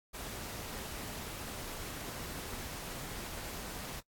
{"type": "noise", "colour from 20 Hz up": "pink", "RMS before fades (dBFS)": -43, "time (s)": [0.13, 4.01], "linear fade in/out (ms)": 20, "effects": ["noise-tail reverb RT60 0.1 s tail -22 dB re dry", "AAC 64 kbps"]}